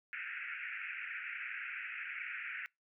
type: band-pass noise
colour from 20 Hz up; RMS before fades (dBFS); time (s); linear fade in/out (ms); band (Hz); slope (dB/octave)
white; -43; 0.13-2.66; 0; 1400 to 2600; 96
effects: noise-tail reverb RT60 0.2 s tail -25 dB re dry

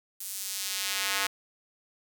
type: tone with high-pass filter sweep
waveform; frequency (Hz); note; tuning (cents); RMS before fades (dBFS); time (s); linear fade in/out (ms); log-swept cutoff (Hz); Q
square; 98; G2; 0; -32; 0.2-1.27; 5; 10000 to 1400; 0.76
effects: none

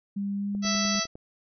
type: tone with pitch glide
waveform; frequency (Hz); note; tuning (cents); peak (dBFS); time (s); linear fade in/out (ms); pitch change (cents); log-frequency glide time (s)
sine; 200 to 202; G3 to G#3; +35 to -48; -27; 0.16-1; 10; +17; 0.36-0.48
type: click train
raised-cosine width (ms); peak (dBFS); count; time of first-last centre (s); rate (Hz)
2; -30; 7; 0.55-1.155; 9.92
type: harmonic tone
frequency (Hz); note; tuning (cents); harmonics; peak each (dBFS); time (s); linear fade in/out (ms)
659.3; E5; 0; 1 / 2 / 3 / 4 / 5 / 6 / 7 / 8 / 9; -35 / -33 / -35 / -37 / -37 / -36 / -32 / -35 / -31; 0.62-1.07; 50
effects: none

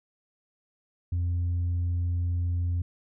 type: tone with tanh clipping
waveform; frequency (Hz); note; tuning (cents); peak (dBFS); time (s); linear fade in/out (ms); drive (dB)
sine; 87.31; F2; 0; -25; 1.12-2.82; 5; 1
effects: none

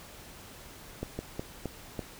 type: slowing click train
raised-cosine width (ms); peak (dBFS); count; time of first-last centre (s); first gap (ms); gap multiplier
2; -20; 5; 1.03-1.992; 160; 1.28
effects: pink hiss -49 dBFS RMS until 2.19 s

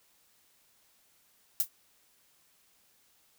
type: noise with exponential decay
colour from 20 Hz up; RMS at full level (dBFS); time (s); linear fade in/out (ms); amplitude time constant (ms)
violet; -22; 1.6-1.69; 1; 18
effects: white hiss -67 dBFS RMS until 3.38 s

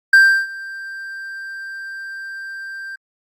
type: tone with ADSR envelope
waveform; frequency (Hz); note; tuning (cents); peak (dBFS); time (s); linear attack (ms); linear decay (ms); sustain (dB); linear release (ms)
triangle; 1577; G6; +10; -3; 0.13-2.96; 5; 330; -23; 9
effects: Opus 48 kbps

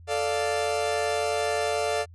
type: chord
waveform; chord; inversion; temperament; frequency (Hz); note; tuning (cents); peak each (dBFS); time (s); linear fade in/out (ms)
40% pulse; D minor; second; equal; 440 / 587.3 / 698.5; A4 / D5 / F5; 0 / 0 / 0; -28; 0.07-2.06; 50
effects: added 85 Hz sine -45 dBFS peak until 2.14 s + resampled to 24000 Hz

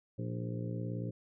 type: harmonic tone with a mistuned harmonic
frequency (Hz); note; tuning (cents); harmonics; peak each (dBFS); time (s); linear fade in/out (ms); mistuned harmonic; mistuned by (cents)
58.27; A#1; 0; 2 / 3 / 4 / 5 / 6 / 7 / 8 / 9; -37 / -41 / -47 / -45 / -53 / -48 / -54 / -48; 0.18-1.11; 10; 5; +55
effects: none

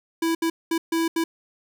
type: tone bursts at uneven times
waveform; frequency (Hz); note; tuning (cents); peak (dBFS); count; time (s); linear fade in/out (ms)
square; 329.6; E4; 0; -21; 5; 0.22-0.35 / 0.42-0.5 / 0.71-0.78 / 0.92-1.08 / 1.16-1.24; 5
effects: none

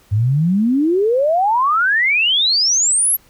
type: exponential sweep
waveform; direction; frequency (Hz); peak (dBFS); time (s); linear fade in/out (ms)
sine; up; 98 to 11840; -12; 0.11-3.17; 20
effects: pink hiss -52 dBFS RMS until 3.29 s

